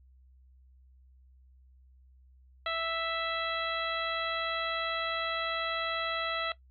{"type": "harmonic tone", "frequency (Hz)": 659.3, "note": "E5", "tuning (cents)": 0, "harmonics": [1, 2, 3, 4, 5, 6], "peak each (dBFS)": [-36, -34, -38, -41, -39, -40], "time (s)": [2.66, 6.52], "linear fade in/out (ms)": 2, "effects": ["noise-tail reverb RT60 0.1 s tail -17 dB re dry", "added 64 Hz sine -56 dBFS peak until 6.7 s"]}